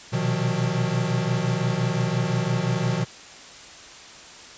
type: tone cluster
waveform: square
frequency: 120.7 / 126.5 / 156.7 / 180.1 Hz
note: B2 / B2 / D#3 / F#3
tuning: -39 / +42 / +13 / -46 cents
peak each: -28 dBFS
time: 0.12-3.05 s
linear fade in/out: 20 ms
effects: white hiss -43 dBFS RMS until 4.57 s + resampled to 16000 Hz